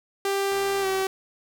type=tone with pitch glide; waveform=sawtooth; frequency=394.4 to 383 Hz; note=G4 to G4; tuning=+11 to -40 cents; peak=-19 dBFS; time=0.25-1.07 s; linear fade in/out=2 ms; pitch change=-51 cents; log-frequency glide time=0.81-0.86 s
type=click train; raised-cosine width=0.5 ms; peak=-25 dBFS; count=43; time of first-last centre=0.52-1.024 s; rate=83.4 Hz
effects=none